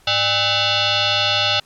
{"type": "tone with frequency modulation", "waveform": "sine", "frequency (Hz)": 103.83, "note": "G#2", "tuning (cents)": 0, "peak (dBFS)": -15, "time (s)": [0.07, 1.6], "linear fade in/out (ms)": 5, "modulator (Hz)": 704, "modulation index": 6, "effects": ["pink hiss -53 dBFS RMS until 1.65 s", "low-pass 12000 Hz 12 dB/octave"]}